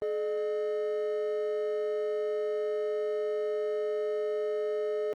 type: tone pair together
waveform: triangle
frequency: 425.6 / 608.5 Hz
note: G#4 / D#5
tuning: +42 / -39 cents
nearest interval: tritone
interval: 619 cents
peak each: -27 / -32 dBFS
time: 0.02-5.13 s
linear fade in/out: 0 ms
effects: tanh soft clip ceiling -19 dBFS + Opus 32 kbps